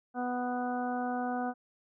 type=harmonic tone; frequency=247.5 Hz; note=B3; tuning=4 cents sharp; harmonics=1 / 2 / 3 / 4 / 5 / 6; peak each=-34 / -40 / -34 / -46 / -44 / -43 dBFS; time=0.14-1.54 s; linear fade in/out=50 ms; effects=none